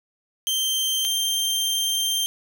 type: tone pair in turn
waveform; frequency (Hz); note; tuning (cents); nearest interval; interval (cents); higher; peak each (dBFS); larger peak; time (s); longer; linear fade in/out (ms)
sawtooth; 3139 / 3159; G7 / G7; +2 / +13; unison; 11; second; -18; neither; 0.47-1.05 / 1.05-2.26; second; 0
effects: none